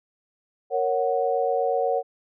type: chord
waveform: sine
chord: F# major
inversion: first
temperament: equal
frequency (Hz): 466.2 / 554.4 / 740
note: A#4 / C#5 / F#5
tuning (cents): 0 / 0 / 0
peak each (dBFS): -25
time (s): 0.7-2.03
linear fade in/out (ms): 50
effects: none

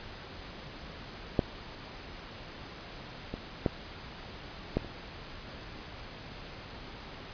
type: clicks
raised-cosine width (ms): 2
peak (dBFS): -10 / -22 / -12 / -13 / -30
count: 5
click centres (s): 1.392 / 3.34 / 3.662 / 4.77 / 4.847
effects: pink hiss -45 dBFS RMS until 7.33 s + resampled to 11025 Hz

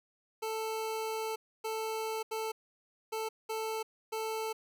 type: tone bursts at uneven times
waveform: 25% pulse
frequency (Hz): 441.3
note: A4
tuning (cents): +5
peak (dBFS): -30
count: 6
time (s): 0.42-1.36 / 1.64-2.23 / 2.31-2.52 / 3.12-3.29 / 3.49-3.83 / 4.12-4.53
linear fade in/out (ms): 10
effects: none

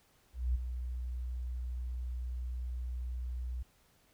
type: tone with ADSR envelope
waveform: sine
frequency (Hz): 61.6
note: B1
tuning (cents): -4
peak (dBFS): -26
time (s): 0.33-3.63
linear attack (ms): 220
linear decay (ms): 13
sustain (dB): -9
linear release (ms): 9
effects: pink hiss -68 dBFS RMS until 4.13 s

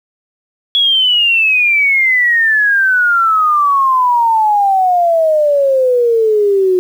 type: exponential sweep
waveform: sine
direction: down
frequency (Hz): 3380 to 361.2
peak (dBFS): -8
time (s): 0.75-6.79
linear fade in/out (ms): 0
effects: 7-bit

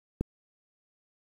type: click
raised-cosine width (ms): 3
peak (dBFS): -15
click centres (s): 0.21
effects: 8-bit

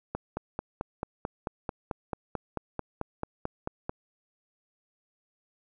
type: click train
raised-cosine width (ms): 1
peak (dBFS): -17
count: 18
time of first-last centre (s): 0.15-3.894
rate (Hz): 4.54
effects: none

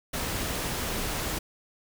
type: noise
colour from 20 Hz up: pink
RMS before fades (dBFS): -31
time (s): 0.13-1.39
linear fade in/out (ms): 10
effects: none

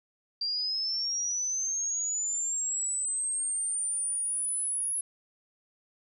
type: linear sweep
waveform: sine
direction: up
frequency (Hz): 4699 to 10590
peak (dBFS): -28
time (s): 0.41-5.01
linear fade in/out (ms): 5
effects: none

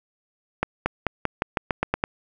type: accelerating click train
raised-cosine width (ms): 0.5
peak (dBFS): -6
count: 10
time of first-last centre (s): 0.63-2.039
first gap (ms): 230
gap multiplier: 0.9
effects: none

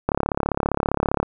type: click train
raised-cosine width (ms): 1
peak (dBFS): -5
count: 41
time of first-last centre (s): 0.09-1.23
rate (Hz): 35.1
effects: none

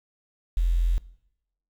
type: tone with quantisation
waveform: sine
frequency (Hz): 42.79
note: F1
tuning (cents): -35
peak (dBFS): -19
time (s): 0.57-0.98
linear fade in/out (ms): 0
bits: 8
effects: noise-tail reverb RT60 0.8 s tail -20 dB re dry

